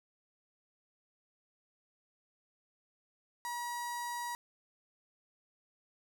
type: tone with notch filter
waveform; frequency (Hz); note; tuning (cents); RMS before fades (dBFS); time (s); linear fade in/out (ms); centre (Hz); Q
sawtooth; 960; B5; -49; -39; 3.45-4.35; 0; 3000; 1.8
effects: none